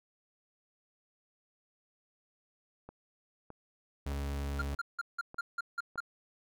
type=click train; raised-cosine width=1 ms; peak=-33 dBFS; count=6; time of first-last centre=2.89-5.957 s; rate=1.63 Hz
type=tone; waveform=40% pulse; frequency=70.3 Hz; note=C#2; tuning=25 cents sharp; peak=-33 dBFS; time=4.06-4.75 s; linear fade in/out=5 ms
type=tone bursts; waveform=triangle; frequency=1395 Hz; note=F6; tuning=2 cents flat; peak=-30 dBFS; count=8; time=4.59-6.004 s; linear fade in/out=5 ms; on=28 ms; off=170 ms
effects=none